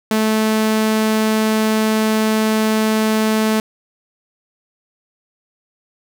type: tone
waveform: sawtooth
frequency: 218 Hz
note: A3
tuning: 16 cents flat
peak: -10 dBFS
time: 0.11-3.6 s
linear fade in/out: 2 ms
effects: none